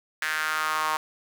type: tone with high-pass filter sweep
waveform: sawtooth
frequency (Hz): 155.6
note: D#3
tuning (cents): 0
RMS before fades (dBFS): -27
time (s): 0.22-0.97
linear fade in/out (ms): 2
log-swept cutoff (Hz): 1700 to 1000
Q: 3.9
effects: none